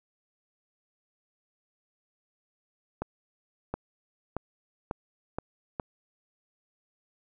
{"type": "accelerating click train", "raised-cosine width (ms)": 1, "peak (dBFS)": -17, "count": 6, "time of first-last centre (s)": [3.02, 5.798], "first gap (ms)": 720, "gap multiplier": 0.87, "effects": []}